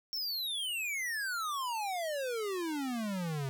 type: exponential sweep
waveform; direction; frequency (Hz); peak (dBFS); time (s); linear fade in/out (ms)
square; down; 5510 to 130.81; -34; 0.13-3.49; 0
effects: none